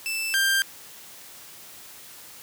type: tone pair in turn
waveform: sawtooth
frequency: 2647 / 1584.9 Hz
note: E7 / G6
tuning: +7 / +19 cents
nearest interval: major sixth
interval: 888 cents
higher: first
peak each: -23 / -16 dBFS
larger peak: second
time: 0.06-0.34 / 0.34-0.62 s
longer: neither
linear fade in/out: 0 ms
effects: white hiss -45 dBFS RMS until 2.42 s + high-pass 80 Hz 12 dB/octave